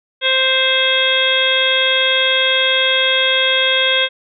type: harmonic tone with a mistuned harmonic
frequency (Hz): 523.3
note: C5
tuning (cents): 0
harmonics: 1 / 2 / 3 / 4 / 5 / 6 / 7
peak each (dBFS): -20 / -27 / -20 / -21 / -21 / -16 / -21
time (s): 0.21-4.09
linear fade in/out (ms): 50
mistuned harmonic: 6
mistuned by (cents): +79
effects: none